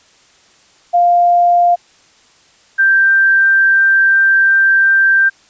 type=tone pair in turn; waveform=sine; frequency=700 / 1574.3 Hz; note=F5 / G6; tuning=+4 / +7 cents; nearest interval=octave + major second; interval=1403 cents; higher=second; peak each=-7 dBFS; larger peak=neither; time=0.93-1.76 / 2.78-5.3 s; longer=second; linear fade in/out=20 ms; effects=white hiss -49 dBFS RMS until 5.49 s + resampled to 16000 Hz